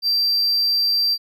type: tone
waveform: triangle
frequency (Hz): 4702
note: D8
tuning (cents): +1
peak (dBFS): -15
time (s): 0.02-1.18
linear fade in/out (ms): 50
effects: none